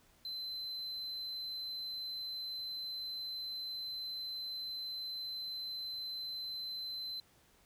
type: tone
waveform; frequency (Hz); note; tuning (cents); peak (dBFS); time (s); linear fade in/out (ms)
triangle; 4063; B7; +48; -38; 0.25-7.2; 2
effects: pink hiss -67 dBFS RMS until 7.65 s